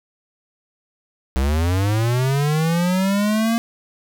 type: linear sweep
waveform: square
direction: up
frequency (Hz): 63 to 233.1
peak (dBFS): -17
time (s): 1.36-3.58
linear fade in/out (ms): 0
effects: none